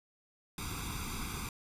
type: noise with comb filter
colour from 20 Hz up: pink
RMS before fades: -39 dBFS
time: 0.58-1.49 s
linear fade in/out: 2 ms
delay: 0.83 ms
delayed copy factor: +0.95
effects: resampled to 32000 Hz